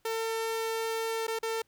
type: tone with dropouts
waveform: sawtooth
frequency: 450.3 Hz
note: A4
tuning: 40 cents sharp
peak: -26 dBFS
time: 0.05-1.62 s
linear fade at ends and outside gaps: 5 ms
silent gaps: 1.269-1.279 / 1.389-1.429 s
effects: pink hiss -71 dBFS RMS until 1.67 s